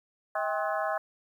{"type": "harmonic tone with a mistuned harmonic", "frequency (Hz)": 212.8, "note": "G#3", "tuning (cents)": 42, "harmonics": [3, 4, 5, 6, 7, 8], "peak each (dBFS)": [-31, -33, -35, -37, -38, -39], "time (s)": [0.35, 0.98], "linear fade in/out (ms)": 5, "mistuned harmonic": 4, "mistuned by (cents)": -120, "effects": ["10-bit"]}